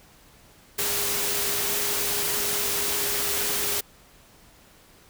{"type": "tone in noise", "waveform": "sine", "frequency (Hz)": 408.7, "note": "G#4", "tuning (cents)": -28, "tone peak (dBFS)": -36, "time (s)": [0.78, 3.81], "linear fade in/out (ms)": 10, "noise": "white", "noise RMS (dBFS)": -26, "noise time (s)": [0.78, 3.81], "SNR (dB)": -13, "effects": ["pink hiss -54 dBFS RMS until 5.09 s"]}